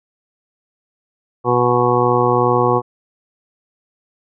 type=harmonic tone; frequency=122.3 Hz; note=B2; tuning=16 cents flat; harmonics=1 / 2 / 3 / 4 / 6 / 7 / 8 / 9; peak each=-21 / -24 / -18 / -18 / -22 / -21 / -23 / -19 dBFS; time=1.44-2.82 s; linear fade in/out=50 ms; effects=none